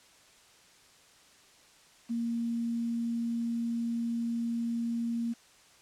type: tone with quantisation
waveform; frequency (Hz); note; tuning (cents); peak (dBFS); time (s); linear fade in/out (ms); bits
sine; 233.1; A#3; 0; -29; 2.09-5.34; 20; 9
effects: white hiss -59 dBFS RMS until 5.81 s + low-pass 8000 Hz 12 dB/octave